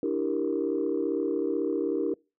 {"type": "chord", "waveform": "sine", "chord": "E half-diminished seventh", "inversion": "third", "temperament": "equal", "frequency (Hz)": [293.7, 329.6, 392, 466.2], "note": ["D4", "E4", "G4", "Bb4"], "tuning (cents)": [0, 0, 0, 0], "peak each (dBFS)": -30, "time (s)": [0.03, 2.14], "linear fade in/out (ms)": 2, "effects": ["noise-tail reverb RT60 0.3 s tail -26 dB re dry", "tanh soft clip ceiling -17 dBFS"]}